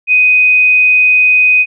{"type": "tone", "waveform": "sine", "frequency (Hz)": 2500, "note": "D#7", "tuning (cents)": 8, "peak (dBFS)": -5, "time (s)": [0.07, 1.66], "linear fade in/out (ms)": 50, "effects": []}